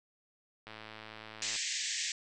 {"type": "click train", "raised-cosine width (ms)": 0.3, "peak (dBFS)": -30, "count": 98, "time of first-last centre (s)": [0.67, 1.56], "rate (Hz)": 109}
{"type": "band-pass noise", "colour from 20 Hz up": "white", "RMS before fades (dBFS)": -36, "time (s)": [1.42, 2.12], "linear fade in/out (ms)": 2, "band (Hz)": [1700, 7800], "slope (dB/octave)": 96}
{"effects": []}